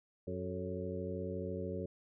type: harmonic tone with a mistuned harmonic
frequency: 92.3 Hz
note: F#2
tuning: 4 cents flat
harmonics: 1 / 2 / 3 / 4 / 5 / 6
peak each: -43 / -43 / -47 / -44 / -43 / -45 dBFS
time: 0.27-1.86 s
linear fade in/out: 5 ms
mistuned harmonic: 5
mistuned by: -71 cents
effects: none